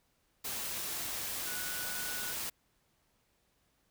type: tone in noise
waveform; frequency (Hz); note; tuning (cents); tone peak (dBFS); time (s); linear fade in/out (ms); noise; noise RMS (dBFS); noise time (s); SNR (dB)
sine; 1473; F#6; -8; -43; 1.46-2.33; 10; white; -38; 0.44-2.5; -8
effects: pink hiss -74 dBFS RMS until 3.9 s